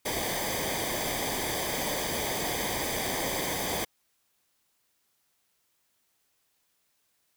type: noise with comb filter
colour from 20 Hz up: pink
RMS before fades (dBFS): -31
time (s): 0.05-3.85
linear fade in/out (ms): 10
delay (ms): 0.73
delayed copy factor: -0.75
effects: white hiss -73 dBFS RMS until 7.36 s